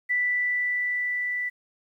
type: tone with level ramp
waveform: sine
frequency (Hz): 1975.5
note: B6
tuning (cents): 0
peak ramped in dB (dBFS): -21 to -26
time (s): 0.09-1.5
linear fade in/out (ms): 20
effects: 10-bit